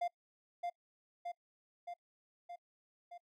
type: tone with echo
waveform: triangle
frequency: 698.5 Hz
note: F5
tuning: in tune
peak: -31 dBFS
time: 0.01-0.08 s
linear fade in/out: 10 ms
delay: 620 ms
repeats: 5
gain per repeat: -3 dB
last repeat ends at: 3.18 s
effects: noise-tail reverb RT60 0.1 s tail -24 dB re dry